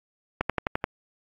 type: click train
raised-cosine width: 0.5 ms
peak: -9 dBFS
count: 6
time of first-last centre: 0.41-0.841 s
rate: 11.6 Hz
effects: AAC 64 kbps